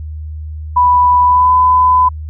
sine tone with pitch glide, 987.8 to 1005.6 Hz, B5 to B5, 0 to +31 cents, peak -6 dBFS, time 0.76-2.09 s, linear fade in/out 10 ms, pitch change +31 cents, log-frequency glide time 1.24-1.52 s, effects added 77 Hz sine -22 dBFS peak until 2.29 s

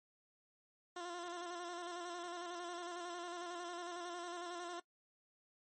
15% pulse tone with vibrato, 349.2 Hz, F4, in tune, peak -37 dBFS, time 0.96-4.8 s, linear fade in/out 5 ms, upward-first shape square, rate 11 Hz, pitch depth 34 cents each way, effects noise-tail reverb RT60 0.1 s tail -21 dB re dry + MP3 32 kbps

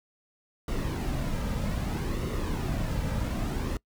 brown noise with flanger, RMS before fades -30 dBFS, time 0.68-3.77 s, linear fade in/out 2 ms, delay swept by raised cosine 1.2 to 2.8 ms, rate 0.63 Hz, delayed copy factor -0.5, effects noise-tail reverb RT60 0.1 s tail -24 dB re dry

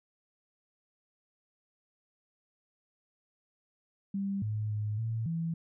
sine tone with pitch steps, 197.3 / 107 / 105.7 / 112.9 / 165.4 Hz, G3 / A2 / G#2 / A2 / E3, +11 / -48 / +31 / +45 / +6 cents, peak -30 dBFS, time 4.14-5.54 s, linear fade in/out 5 ms, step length 280 ms, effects none

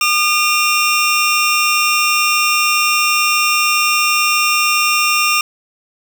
25% pulse tone pair together, 1212 / 2749 Hz, D#6 / F7, -46 / -28 cents, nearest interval octave + major second, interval 1418 cents, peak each -11 dBFS, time 0.01-5.41 s, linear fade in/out 2 ms, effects 7-bit

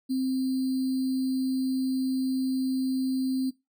sine tone with sample-and-hold, 261.6 Hz, C4, in tune, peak -24 dBFS, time 0.09-3.51 s, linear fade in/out 20 ms, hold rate 4410 Hz, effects noise-tail reverb RT60 0.2 s tail -18 dB re dry

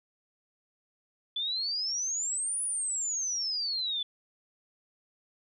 sine exponential two-way sweep, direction up then down, 3449 to 9920 to 3449 Hz, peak -29 dBFS, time 1.36-4.03 s, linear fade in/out 5 ms, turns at 2.62 s, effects none

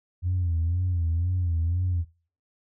sine tone with vibrato, 86.6 Hz, F2, 14 cents flat, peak -21 dBFS, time 0.22-2.05 s, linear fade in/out 50 ms, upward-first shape sine, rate 2 Hz, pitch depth 98 cents each way, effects noise-tail reverb RT60 0.4 s tail -19 dB re dry + tanh soft clip ceiling -19 dBFS

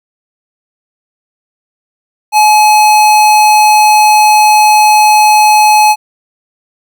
square tone, 850 Hz, G#5, 40 cents sharp, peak -4 dBFS, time 2.32-5.96 s, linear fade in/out 50 ms, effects none

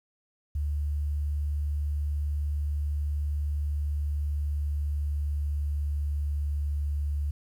sine tone with pitch glide, 73.42 to 72.74 Hz, D2 to D2, 0 to -16 cents, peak -26 dBFS, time 0.55-7.31 s, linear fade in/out 5 ms, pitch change -16 cents, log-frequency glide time 3.44-6.93 s, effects 10-bit

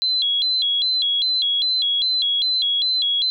sine tone with vibrato, 3674 Hz, A#7, 26 cents flat, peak -17 dBFS, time 0.02-3.3 s, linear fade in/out 0 ms, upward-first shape square, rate 2.5 Hz, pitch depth 170 cents each way, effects none

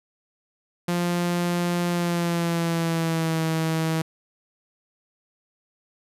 sawtooth tone with pitch glide, 174.61 to 161.05 Hz, F3 to E3, 0 to -40 cents, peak -18 dBFS, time 0.88-4.02 s, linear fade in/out 5 ms, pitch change -140 cents, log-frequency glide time 1.88-3.43 s, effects resampled to 32000 Hz

